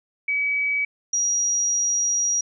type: tone pair in turn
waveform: sine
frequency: 2279 / 5743 Hz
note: C#7 / F8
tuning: +47 / +47 cents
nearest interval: octave + major third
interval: 1600 cents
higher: second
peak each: -20 / -19 dBFS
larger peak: second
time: 0.28-0.85 / 1.13-2.41 s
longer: second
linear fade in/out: 5 ms
effects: none